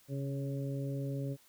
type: harmonic tone with a mistuned harmonic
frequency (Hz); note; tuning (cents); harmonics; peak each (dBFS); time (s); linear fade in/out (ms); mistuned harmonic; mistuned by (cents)
138.59; C#3; 0; 1 / 2 / 3 / 4; -35 / -41 / -45 / -45; 0.08-1.37; 50; 1; -20
effects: white hiss -64 dBFS RMS until 1.48 s